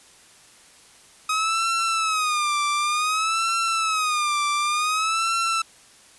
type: tone with vibrato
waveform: sawtooth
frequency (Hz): 1259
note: D#6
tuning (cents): +20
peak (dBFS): -17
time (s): 1.29-5.62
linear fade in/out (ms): 5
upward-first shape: sine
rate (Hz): 0.55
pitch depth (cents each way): 120
effects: white hiss -51 dBFS RMS until 6.18 s + resampled to 24000 Hz